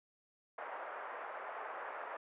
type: band-pass noise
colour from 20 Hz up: pink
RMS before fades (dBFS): -45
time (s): 0.58-2.17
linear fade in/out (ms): 5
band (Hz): 560 to 1700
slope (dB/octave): 24
effects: resampled to 8000 Hz